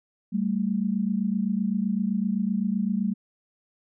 sine tone pair together, 194.2 / 222 Hz, G3 / A3, -16 / +16 cents, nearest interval major second, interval 232 cents, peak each -25 / -26 dBFS, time 0.32-3.14 s, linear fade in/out 20 ms, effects none

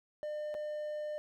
triangle tone with dropouts, 602 Hz, D5, 43 cents sharp, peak -34 dBFS, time 0.23-1.18 s, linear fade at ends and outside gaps 0 ms, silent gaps 0.542-0.549 s, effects none

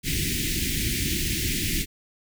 pink band-stop noise, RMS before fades -26 dBFS, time 0.03-1.86 s, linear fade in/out 50 ms, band 360 to 1900 Hz, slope 48 dB/octave, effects none

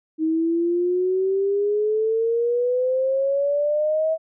sine exponential sweep, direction up, 314.1 to 647 Hz, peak -18 dBFS, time 0.18-4.18 s, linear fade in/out 50 ms, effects none

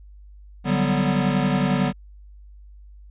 square chord, G major seventh, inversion second, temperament equal, 146.83 / 185 / 196 / 246.9 Hz, D3 / F#3 / G3 / B3, 0 / 0 / 0 / 0 cents, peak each -25 dBFS, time 0.64-1.93 s, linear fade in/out 50 ms, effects added 50 Hz sine -42 dBFS peak until 3.1 s + resampled to 8000 Hz

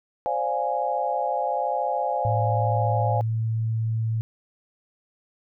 sine chord, D half-diminished seventh, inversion third, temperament equal with one note detuned, 523.3 / 584.3 / 698.5 / 830.6 Hz, C5 / D5 / F5 / Ab5, 0 / -9 / 0 / 0 cents, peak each -29 / -30 / -28 / -26 dBFS, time 0.26-3.21 s, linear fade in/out 0 ms
sine tone with pitch glide, 110 to 112.05 Hz, A2 to A2, 0 to +32 cents, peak -22 dBFS, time 2.25-4.21 s, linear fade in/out 0 ms, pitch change +32 cents, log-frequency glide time 2.56-3.31 s
effects none

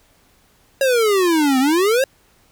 square exponential two-way sweep, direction down then up, 554.4 to 253.6 to 554.4 Hz, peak -14 dBFS, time 0.81-2.04 s, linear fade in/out 2 ms, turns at 1.59 s, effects pink hiss -56 dBFS RMS until 2.51 s

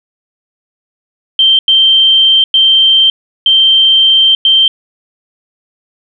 sine tone bursts at uneven times, 3136 Hz, G7, in tune, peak -4 dBFS, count 5, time 1.39-1.59 / 1.68-2.44 / 2.54-3.1 / 3.46-4.35 / 4.45-4.68 s, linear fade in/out 2 ms, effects none

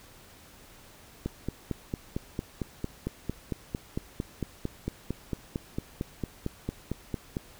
click train, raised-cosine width 3 ms, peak -17 dBFS, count 28, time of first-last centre 1.26-7.369 s, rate 4.42 Hz, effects pink hiss -53 dBFS RMS until 7.59 s

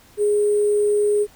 sine tone with sample-and-hold, 415.3 Hz, G#4, in tune, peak -15 dBFS, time 0.17-1.27 s, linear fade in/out 50 ms, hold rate 8820 Hz, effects pink hiss -51 dBFS RMS until 1.35 s

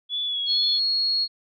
sine tone with vibrato, 3388 Hz, G#7, 34 cents sharp, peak -24 dBFS, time 0.09-0.8 s, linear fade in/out 50 ms, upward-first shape sine, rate 2.1 Hz, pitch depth 33 cents each way
sine tone, 4314 Hz, C#8, 48 cents flat, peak -20 dBFS, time 0.46-1.28 s, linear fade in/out 50 ms
effects none

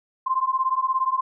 sine beating tone pair, 1039 / 1056 Hz, C6 / C6, -12 / +16 cents, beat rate 17 Hz, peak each -23 dBFS, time 0.26-1.21 s, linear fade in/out 10 ms, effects none

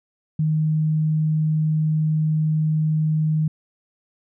sine tone, 155.56 Hz, D#3, in tune, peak -17 dBFS, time 0.39-3.48 s, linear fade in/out 5 ms, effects none

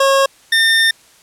25% pulse tone pair in turn, 545 / 1810 Hz, C#5 / A6, -29 / +48 cents, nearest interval octave + major sixth, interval 2077 cents, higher second, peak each -6 dBFS, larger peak neither, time 0-0.26 / 0.52-0.91 s, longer second, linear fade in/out 5 ms, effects white hiss -48 dBFS RMS until 1.22 s + low-pass 10000 Hz 12 dB/octave

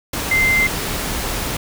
sine tone in noise, 2083 Hz, C7, 8 cents flat, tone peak -13 dBFS, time 0.31-0.67 s, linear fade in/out 5 ms, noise pink, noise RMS -23 dBFS, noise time 0.13-1.57 s, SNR +7 dB, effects none

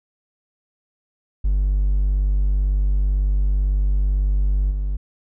triangle tone with level steps, 49 Hz, G1, in tune, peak -13 / -18 dBFS, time 1.44-4.97 s, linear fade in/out 10 ms, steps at 4.7 s, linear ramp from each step 20 ms, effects tanh soft clip ceiling -9 dBFS

